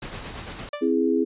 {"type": "noise with tremolo", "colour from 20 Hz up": "pink", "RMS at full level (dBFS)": -34, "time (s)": [0.02, 0.69], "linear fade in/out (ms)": 2, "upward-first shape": "sine", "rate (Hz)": 8.9, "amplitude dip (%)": 40}
{"type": "tone with exponential decay", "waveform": "sawtooth", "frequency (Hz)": 587.3, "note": "D5", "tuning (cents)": 0, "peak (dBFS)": -22, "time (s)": [0.73, 0.94], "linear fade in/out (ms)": 5, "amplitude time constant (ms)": 45}
{"type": "chord", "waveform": "sine", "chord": "C augmented", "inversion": "none", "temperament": "equal", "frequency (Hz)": [261.6, 329.6, 415.3], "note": ["C4", "E4", "G#4"], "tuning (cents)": [0, 0, 0], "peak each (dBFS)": -23, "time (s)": [0.81, 1.25], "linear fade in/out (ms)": 20}
{"effects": ["resampled to 8000 Hz"]}